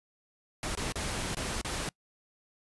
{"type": "noise with dropouts", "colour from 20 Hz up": "pink", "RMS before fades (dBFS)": -34, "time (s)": [0.63, 1.89], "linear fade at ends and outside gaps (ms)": 1, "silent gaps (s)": [[0.752, 0.773], [0.922, 0.956], [1.348, 1.369], [1.614, 1.647]], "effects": ["noise-tail reverb RT60 0.1 s tail -26 dB re dry", "resampled to 24000 Hz"]}